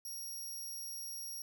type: tone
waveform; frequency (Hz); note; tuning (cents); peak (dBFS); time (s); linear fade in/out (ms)
15% pulse; 5620; F8; +10; -36; 0.05-1.42; 2
effects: none